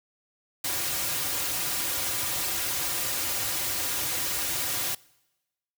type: noise with comb filter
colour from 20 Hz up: white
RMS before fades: -29 dBFS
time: 0.64-4.95 s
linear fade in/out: 5 ms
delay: 4.6 ms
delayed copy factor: -0.75
effects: noise-tail reverb RT60 1.0 s tail -24 dB re dry